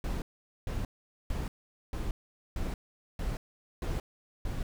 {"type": "noise bursts", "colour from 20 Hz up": "brown", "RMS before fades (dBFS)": -33, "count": 8, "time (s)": [0.04, 4.63], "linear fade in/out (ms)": 2, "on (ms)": 180, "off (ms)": 450, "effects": []}